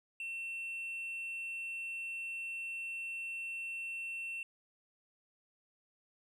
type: tone with tanh clipping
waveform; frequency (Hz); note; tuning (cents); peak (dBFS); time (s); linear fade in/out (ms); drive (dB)
sine; 2700; E7; +41; -39; 0.2-4.43; 2; 3
effects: none